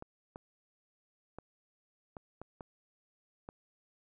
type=clicks; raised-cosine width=1 ms; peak=-30 dBFS; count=7; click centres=0.024 / 0.359 / 1.386 / 2.168 / 2.416 / 2.608 / 3.489 s; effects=none